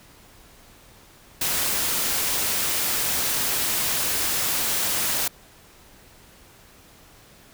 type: noise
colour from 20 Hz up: white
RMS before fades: -24 dBFS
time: 1.41-5.28 s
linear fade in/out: 5 ms
effects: pink hiss -51 dBFS RMS until 7.53 s